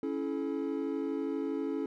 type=chord; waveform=triangle; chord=A major; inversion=first; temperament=equal with one note detuned; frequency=277.2 / 329.6 / 429.5 Hz; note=C#4 / E4 / A4; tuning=0 / 0 / -42 cents; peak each=-32 / -34 / -34 dBFS; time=0.03-1.86 s; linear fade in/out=2 ms; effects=tanh soft clip ceiling -20 dBFS